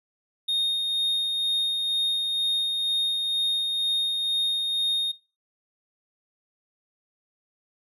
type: tone with tremolo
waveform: triangle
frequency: 3697 Hz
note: A#7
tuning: 15 cents flat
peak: -20 dBFS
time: 0.48-5.12 s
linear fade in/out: 10 ms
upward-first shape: sine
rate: 2.1 Hz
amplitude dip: 30%
effects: noise-tail reverb RT60 0.3 s tail -20 dB re dry + resampled to 32000 Hz